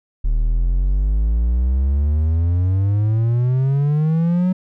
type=exponential sweep; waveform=triangle; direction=up; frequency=36.71 to 186.7 Hz; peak=-12 dBFS; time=0.24-4.53 s; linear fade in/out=10 ms; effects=none